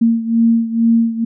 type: beating tone pair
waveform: sine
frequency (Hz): 228.9 / 231.1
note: A#3 / A#3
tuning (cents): -31 / -15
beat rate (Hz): 2.2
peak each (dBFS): -12 / -16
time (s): 0.01-1.25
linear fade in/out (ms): 10
effects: none